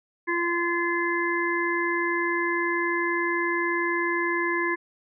harmonic tone, 343.9 Hz, F4, 27 cents flat, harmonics 1 / 3 / 5 / 6, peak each -27 / -29 / -28 / -30 dBFS, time 0.27-4.76 s, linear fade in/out 20 ms, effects none

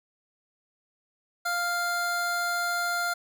square tone pair together, 698.5 / 1397 Hz, F5 / F6, 0 / 0 cents, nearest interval octave, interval 1200 cents, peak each -32 / -28 dBFS, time 1.45-3.14 s, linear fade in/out 10 ms, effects none

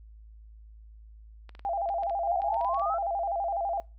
clicks, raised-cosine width 0.3 ms, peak -32 dBFS, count 12, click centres 1.493 / 1.551 / 1.594 / 1.89 / 2.034 / 2.097 / 2.419 / 2.543 / 2.612 / 2.647 / 2.745 / 2.796 s
sine tone with vibrato, 736 Hz, F#5, 9 cents flat, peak -27 dBFS, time 1.65-3.8 s, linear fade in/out 0 ms, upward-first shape square, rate 12 Hz, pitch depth 140 cents each way
sine exponential sweep, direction up, 646 to 1383 Hz, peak -29 dBFS, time 2.23-2.99 s, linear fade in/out 50 ms
effects noise-tail reverb RT60 0.3 s tail -23 dB re dry + added 54 Hz sine -47 dBFS peak until 3.98 s

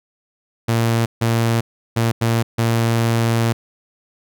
sawtooth tone bursts at uneven times, 115.3 Hz, A#2, 19 cents flat, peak -11 dBFS, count 5, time 0.68-1.06 / 1.21-1.61 / 1.96-2.12 / 2.21-2.43 / 2.58-3.53 s, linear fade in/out 10 ms, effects none

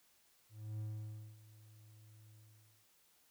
triangle tone with ADSR envelope, 107.6 Hz, A2, 38 cents flat, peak -37 dBFS, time 0.49-2.87 s, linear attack 300 ms, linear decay 580 ms, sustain -19 dB, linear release 530 ms, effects white hiss -71 dBFS RMS until 3.3 s

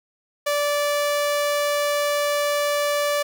sawtooth tone, 582 Hz, D5, 16 cents flat, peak -16 dBFS, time 0.46-3.23 s, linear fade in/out 10 ms, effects none

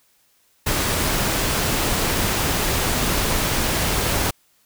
pink noise, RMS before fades -21 dBFS, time 0.66-4.31 s, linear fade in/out 10 ms, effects white hiss -61 dBFS RMS until 4.65 s

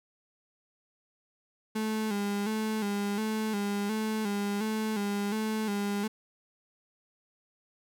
35% pulse tone with vibrato, 210.1 Hz, G#3, 20 cents sharp, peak -27 dBFS, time 1.75-6.08 s, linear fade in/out 10 ms, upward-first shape square, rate 1.4 Hz, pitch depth 62 cents each way, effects none

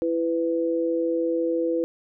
sine tone pair together, 333 / 499 Hz, E4 / B4, +18 / +18 cents, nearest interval perfect fifth, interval 700 cents, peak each -24 dBFS, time 0.02-1.84 s, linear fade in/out 0 ms, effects none

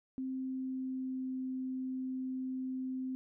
sine tone with pitch glide, 261.6 to 259.2 Hz, C4 to C4, 0 to -16 cents, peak -35 dBFS, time 0.18-3.15 s, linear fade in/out 0 ms, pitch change -16 cents, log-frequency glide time 0.3-1.38 s, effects none

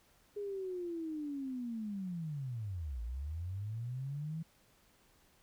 sine linear two-way sweep, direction down then up, 415.3 to 55 to 164.5 Hz, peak -37 dBFS, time 0.36-4.43 s, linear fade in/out 10 ms, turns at 3.02 s, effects pink hiss -68 dBFS RMS until 5.42 s

